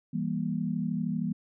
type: chord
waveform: sine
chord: E diminished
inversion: none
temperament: just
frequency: 164.81 / 197.78 / 237.3 Hz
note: E3 / G3 / Bb3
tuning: 0 / +16 / +31 cents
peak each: -32 dBFS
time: 0.13-1.33 s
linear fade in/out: 10 ms
effects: none